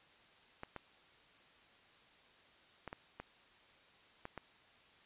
clicks, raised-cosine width 0.5 ms, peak -29 dBFS, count 7, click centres 0.634 / 0.763 / 2.877 / 2.929 / 3.2 / 4.254 / 4.377 s, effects white hiss -64 dBFS RMS until 5.05 s + resampled to 8000 Hz

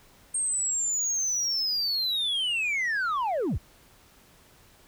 sine linear sweep, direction down, 8580 to 31.98 Hz, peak -22 dBFS, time 0.34-3.58 s, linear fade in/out 10 ms, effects tanh soft clip ceiling -24 dBFS + pink hiss -57 dBFS RMS until 4.87 s

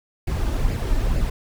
brown noise with flanger, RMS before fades -21 dBFS, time 0.27-1.3 s, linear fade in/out 5 ms, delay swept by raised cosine 0.41 to 3.41 ms, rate 2.2 Hz, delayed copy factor +0.5, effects none

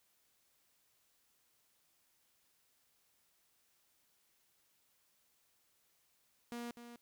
sawtooth tone with echo, 237.9 Hz, A#3, 35 cents sharp, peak -38 dBFS, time 6.52-6.71 s, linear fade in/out 0 ms, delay 250 ms, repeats 1, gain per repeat -9 dB, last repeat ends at 6.96 s, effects white hiss -75 dBFS RMS until 7.01 s

